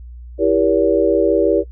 sine chord, E diminished seventh, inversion none, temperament just, 329.6 / 395.6 / 474.7 / 569.6 Hz, E4 / G4 / Bb4 / Db5, 0 / +16 / +31 / +47 cents, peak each -17 dBFS, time 0.38-1.64 s, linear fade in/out 50 ms, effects noise-tail reverb RT60 0.1 s tail -17 dB re dry + added 60 Hz sine -32 dBFS peak until 1.71 s

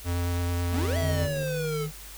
square tone with vibrato, 87.31 Hz, F2, in tune, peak -26 dBFS, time 0.04-1.29 s, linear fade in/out 50 ms, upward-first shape sine, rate 9.1 Hz, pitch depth 11 cents each way
square exponential two-way sweep, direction up then down, 202.8 to 670 to 425.7 Hz, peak -30 dBFS, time 0.71-1.88 s, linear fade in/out 50 ms, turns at 0.97 s
click train, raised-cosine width 2 ms, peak -29 dBFS, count 55, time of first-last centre 0.76-1.432 s, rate 80.4 Hz
triangle tone with pitch glide, 149.1 to 154.63 Hz, D3 to D#3, +27 to -10 cents, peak -28 dBFS, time 0.99-1.92 s, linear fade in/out 50 ms, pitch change +63 cents, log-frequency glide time 1.35-1.65 s
effects added 50 Hz sine -45 dBFS peak until 2.17 s + white hiss -45 dBFS RMS until 2.17 s

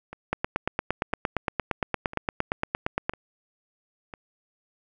two click trains, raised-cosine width 0.5 ms, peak -9 / -23 dBFS, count 25 / 5, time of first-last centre 0.33-3.095 / 0.13-4.138 s, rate 8.68 / 0.998 Hz, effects none

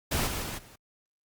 pink noise with level steps, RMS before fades -28 / -33 / -36 / -52 dBFS, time 0.11-0.76 s, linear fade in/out 10 ms, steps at 0.26 / 0.42 / 0.57 s, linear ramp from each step 20 ms, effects Opus 48 kbps

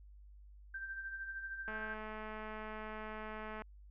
sine tone with tremolo, 1568 Hz, G6, in tune, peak -39 dBFS, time 0.74-1.94 s, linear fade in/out 5 ms, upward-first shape sine, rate 13 Hz, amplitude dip 50%
click train, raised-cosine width 0.5 ms, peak -31 dBFS, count 420, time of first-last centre 1.68-3.62 s, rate 216 Hz
effects added 50 Hz sine -54 dBFS peak until 3.9 s + low-pass 3000 Hz 12 dB/octave

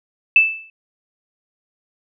sine tone with exponential decay, 2637 Hz, E7, in tune, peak -5 dBFS, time 0.36-0.7 s, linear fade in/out 2 ms, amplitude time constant 72 ms, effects none

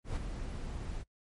brown noise with ADSR envelope, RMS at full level -32 dBFS, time 0.04-1.04 s, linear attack 120 ms, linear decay 19 ms, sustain -7 dB, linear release 33 ms, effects noise-tail reverb RT60 0.1 s tail -24 dB re dry + MP3 48 kbps

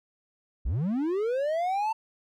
triangle linear sweep, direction up, 43.63 to 903 Hz, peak -23 dBFS, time 0.65-1.93 s, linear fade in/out 10 ms, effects none

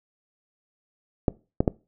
clicks, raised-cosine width 2 ms, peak -6 dBFS, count 3, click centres 1.282 / 1.605 / 1.678 s, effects noise-tail reverb RT60 0.3 s tail -22 dB re dry

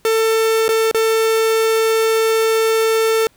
45% pulse tone with dropouts, 446.2 Hz, A4, 24 cents sharp, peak -13 dBFS, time 0.05-3.27 s, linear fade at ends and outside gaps 1 ms, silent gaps 0.681-0.69 / 0.913-0.946 s, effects pink hiss -55 dBFS RMS until 3.36 s

